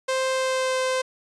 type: tone with pitch glide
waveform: sawtooth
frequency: 523.3 to 517.3 Hz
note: C5 to C5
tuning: 0 to -20 cents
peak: -18 dBFS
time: 0.08-1.02 s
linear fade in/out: 10 ms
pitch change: -20 cents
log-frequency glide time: 0.31-0.79 s
effects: resampled to 22050 Hz